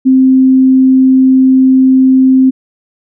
sine tone, 261.6 Hz, C4, in tune, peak -3 dBFS, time 0.05-2.51 s, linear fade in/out 20 ms, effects none

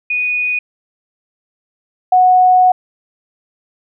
sine tone pair in turn, 2474 / 735.5 Hz, D#7 / F#5, -10 / -11 cents, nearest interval octave + major sixth, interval 2101 cents, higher first, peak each -14 / -6 dBFS, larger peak second, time 0.1-0.59 / 2.12-2.72 s, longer second, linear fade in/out 5 ms, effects none

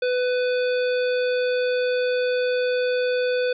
harmonic tone, 498.9 Hz, B4, 17 cents sharp, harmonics 1 / 3 / 5 / 7 / 9, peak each -20 / -30 / -34 / -37 / -39 dBFS, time 0.02-3.53 s, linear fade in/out 5 ms, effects none

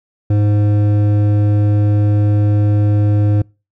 sine tone with hard clipping, 103.83 Hz, G#2, in tune, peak -12 dBFS, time 0.3-3.42 s, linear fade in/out 5 ms, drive 10 dB, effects noise-tail reverb RT60 0.3 s tail -26 dB re dry

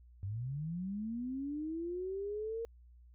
sine linear sweep, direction up, 92.5 to 464.3 Hz, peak -36 dBFS, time 0.23-2.65 s, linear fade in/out 0 ms, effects added 60 Hz sine -56 dBFS peak until 3.14 s

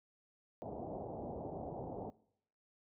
white low-pass noise, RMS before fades -44 dBFS, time 0.62-2.1 s, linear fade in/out 0 ms, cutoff 790 Hz, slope 48 dB/octave, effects noise-tail reverb RT60 0.7 s tail -21 dB re dry + high-pass 60 Hz 12 dB/octave

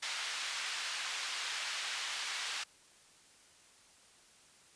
white band-pass noise, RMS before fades -39 dBFS, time 0.02-2.64 s, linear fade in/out 10 ms, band 1200 to 4200 Hz, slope 12 dB/octave, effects white hiss -62 dBFS RMS until 4.75 s + resampled to 22050 Hz

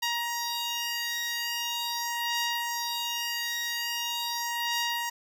10% pulse beating tone pair, 944 / 944.42 Hz, A#5 / A#5, +22 / +22 cents, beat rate 0.42 Hz, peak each -26 / -22 dBFS, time 0.02-5.1 s, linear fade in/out 10 ms, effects none

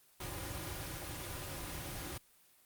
pink noise with comb filter, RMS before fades -42 dBFS, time 0.2-2.18 s, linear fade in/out 5 ms, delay 4.5 ms, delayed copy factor -0.9, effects white hiss -66 dBFS RMS until 2.65 s + Opus 24 kbps

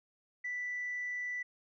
sine tone, 1975.5 Hz, B6, in tune, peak -34 dBFS, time 0.44-1.43 s, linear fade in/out 10 ms, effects tanh soft clip ceiling -31 dBFS

